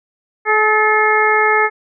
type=harmonic tone with a mistuned harmonic; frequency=428.7 Hz; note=A4; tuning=45 cents flat; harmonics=1 / 2 / 3 / 4 / 5; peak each=-17 / -17 / -17 / -17 / -17 dBFS; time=0.45-1.7 s; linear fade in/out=50 ms; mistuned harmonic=4; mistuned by=+26 cents; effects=none